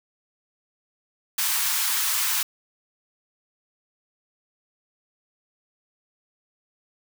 white high-pass noise, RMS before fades -24 dBFS, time 1.38-2.43 s, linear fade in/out 5 ms, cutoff 870 Hz, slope 48 dB/octave, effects none

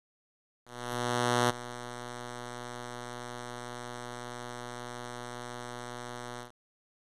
5% pulse tone with ADSR envelope, 121.8 Hz, B2, 24 cents flat, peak -12 dBFS, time 0.65-6.52 s, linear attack 850 ms, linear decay 8 ms, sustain -16 dB, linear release 120 ms, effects resampled to 24000 Hz + 8-bit

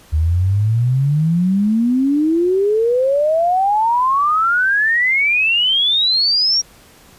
sine exponential sweep, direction up, 75.1 to 5690 Hz, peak -12 dBFS, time 0.12-6.62 s, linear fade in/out 20 ms, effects pink hiss -46 dBFS RMS until 7.18 s + resampled to 32000 Hz

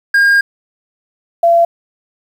triangle / sine tone pair in turn, 1617 / 679.9 Hz, G#6 / F5, -47 / -47 cents, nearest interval octave + minor third, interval 1500 cents, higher first, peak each -5 / -6 dBFS, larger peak first, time 0.14-0.41 / 1.43-1.65 s, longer first, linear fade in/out 5 ms, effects 7-bit

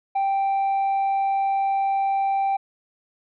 sine tone with tanh clipping, 784 Hz, G5, in tune, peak -20 dBFS, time 0.15-2.57 s, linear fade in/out 10 ms, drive 2 dB, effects none

